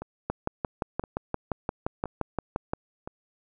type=two click trains; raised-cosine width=1 ms; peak=-22 / -13 dBFS; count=4 / 15; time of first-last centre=0.02-3.075 / 0.3-2.735 s; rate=0.982 / 5.75 Hz; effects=none